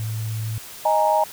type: tone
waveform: sine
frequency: 110.3 Hz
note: A2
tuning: 5 cents sharp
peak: -24 dBFS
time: 0-0.58 s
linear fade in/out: 0 ms
type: chord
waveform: sine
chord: D# suspended fourth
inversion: none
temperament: just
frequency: 622.3 / 829.7 / 933.4 Hz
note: D#5 / G#5 / A#5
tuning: 0 / -2 / +2 cents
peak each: -20 dBFS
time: 0.85-1.24 s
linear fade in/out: 5 ms
effects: white hiss -39 dBFS RMS until 1.32 s